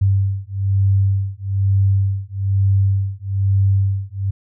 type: beating tone pair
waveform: sine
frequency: 97.3 / 98.4 Hz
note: G2 / G2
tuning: -12 / +7 cents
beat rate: 1.1 Hz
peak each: -17 dBFS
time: 0.01-4.31 s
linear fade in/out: 10 ms
effects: none